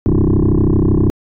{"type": "tone with frequency modulation", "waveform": "sine", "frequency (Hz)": 110.9, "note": "A2", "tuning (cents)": 14, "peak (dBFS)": -7, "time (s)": [0.06, 1.1], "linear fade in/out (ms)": 0, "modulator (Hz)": 32.7, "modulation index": 7.8, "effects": ["tanh soft clip ceiling -8 dBFS"]}